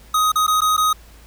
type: tone with dropouts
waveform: square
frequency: 1254 Hz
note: D#6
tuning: 13 cents sharp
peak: -15 dBFS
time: 0.14-0.93 s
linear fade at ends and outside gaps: 5 ms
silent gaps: 0.319-0.356 / 0.467-0.478 / 0.607-0.617 / 0.767-0.777 s
effects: added 55 Hz sine -43 dBFS peak until 1.26 s + pink hiss -49 dBFS RMS until 1.26 s